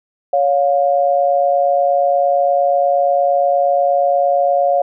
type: tone pair together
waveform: sine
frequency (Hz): 559.5 / 708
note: C#5 / F5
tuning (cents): +16 / +23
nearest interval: major third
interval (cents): 407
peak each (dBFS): -14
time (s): 0.33-4.82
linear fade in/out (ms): 5
effects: none